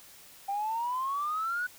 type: exponential sweep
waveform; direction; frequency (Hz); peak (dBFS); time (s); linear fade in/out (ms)
sine; up; 784 to 1494; -28; 0.48-1.67; 10
effects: tanh soft clip ceiling -24 dBFS + white hiss -53 dBFS RMS until 1.78 s